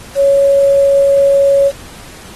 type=tone with quantisation; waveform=sine; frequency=556 Hz; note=C#5; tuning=5 cents sharp; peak=-6 dBFS; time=0.15-1.72 s; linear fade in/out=50 ms; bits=5; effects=pink hiss -35 dBFS RMS until 2.35 s + AAC 32 kbps